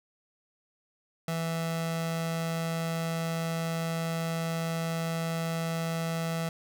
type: tone pair together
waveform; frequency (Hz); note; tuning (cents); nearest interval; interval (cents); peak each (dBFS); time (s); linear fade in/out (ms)
sawtooth; 164.8 / 329.6; E3 / E4; 0 / 0; octave; 1200; -25 / -33; 1.28-6.49; 2
effects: none